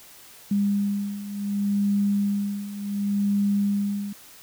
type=beating tone pair; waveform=sine; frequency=201.5 / 202.18 Hz; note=G3 / G#3; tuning=+48 / -46 cents; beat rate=0.68 Hz; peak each=-27 / -23 dBFS; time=0.51-4.13 s; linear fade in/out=5 ms; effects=white hiss -48 dBFS RMS until 4.42 s